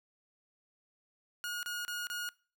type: tone bursts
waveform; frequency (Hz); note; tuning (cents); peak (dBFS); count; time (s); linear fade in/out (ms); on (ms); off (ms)
sawtooth; 1438; F#6; -50; -32; 4; 1.44-2.29; 0; 190; 30
effects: noise-tail reverb RT60 0.4 s tail -24 dB re dry